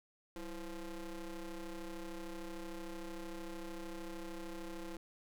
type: ring-modulated tone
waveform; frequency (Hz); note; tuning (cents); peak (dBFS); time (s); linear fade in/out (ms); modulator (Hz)
35% pulse; 174.61; F3; 0; -38; 0.36-4.97; 2; 158
effects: none